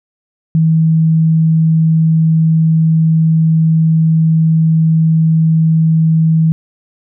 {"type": "tone", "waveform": "sine", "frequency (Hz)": 160.8, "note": "E3", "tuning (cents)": -43, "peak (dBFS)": -7, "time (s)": [0.55, 6.52], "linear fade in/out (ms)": 0, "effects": []}